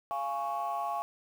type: chord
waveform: sine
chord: Db major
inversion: first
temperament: just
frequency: 693 / 831.5 / 1108.7 Hz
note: F5 / Ab5 / Db6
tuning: -14 / +2 / 0 cents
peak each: -34 dBFS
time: 0.11-1.02 s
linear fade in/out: 0 ms
effects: tanh soft clip ceiling -25 dBFS + 9-bit